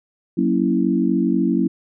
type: chord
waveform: sine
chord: F# dominant seventh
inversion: none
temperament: equal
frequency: 185 / 233.1 / 277.2 / 329.6 Hz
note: F#3 / A#3 / C#4 / E4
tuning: 0 / 0 / 0 / 0 cents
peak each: -21 dBFS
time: 0.37-1.68 s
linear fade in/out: 10 ms
effects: none